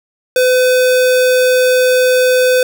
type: tone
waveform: square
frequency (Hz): 506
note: B4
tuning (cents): +42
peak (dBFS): -9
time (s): 0.36-2.63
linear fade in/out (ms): 2
effects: none